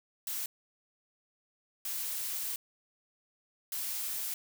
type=noise bursts at uneven times; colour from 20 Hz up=blue; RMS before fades=-36 dBFS; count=3; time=0.27-0.46 / 1.85-2.56 / 3.72-4.34 s; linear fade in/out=2 ms; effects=none